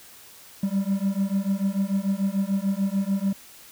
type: beating tone pair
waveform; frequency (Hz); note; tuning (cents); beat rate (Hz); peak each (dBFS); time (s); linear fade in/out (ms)
triangle; 192.6 / 199.4; G3 / G3; -30 / +30; 6.8; -23; 0.63-3.33; 5
effects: white hiss -48 dBFS RMS until 3.71 s